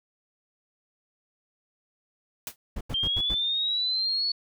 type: noise with exponential decay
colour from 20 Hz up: white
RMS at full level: -30 dBFS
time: 2.47-2.56 s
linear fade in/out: 1 ms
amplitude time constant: 19 ms
type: noise bursts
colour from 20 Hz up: brown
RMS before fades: -32 dBFS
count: 5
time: 2.76-3.345 s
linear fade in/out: 5 ms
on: 49 ms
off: 85 ms
type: linear sweep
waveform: sine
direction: up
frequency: 3136 to 4435 Hz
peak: -24 dBFS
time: 2.94-4.32 s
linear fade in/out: 5 ms
effects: none